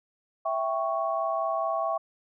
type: chord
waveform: sine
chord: C# diminished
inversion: first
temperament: equal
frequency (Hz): 659.3 / 784 / 1108.7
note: E5 / G5 / C#6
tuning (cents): 0 / 0 / 0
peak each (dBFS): -28 / -32 / -30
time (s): 0.45-1.98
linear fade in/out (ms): 10
effects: none